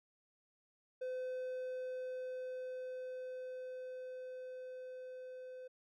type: tone with level ramp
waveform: triangle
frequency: 510 Hz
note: C5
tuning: 44 cents flat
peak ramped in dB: -36 to -45 dBFS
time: 1.01-5.68 s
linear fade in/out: 10 ms
effects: none